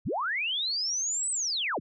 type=linear two-way sweep; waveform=sine; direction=up then down; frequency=37 to 8240 to 37 Hz; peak=-27 dBFS; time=0.05-1.8 s; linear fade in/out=20 ms; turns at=1.31 s; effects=none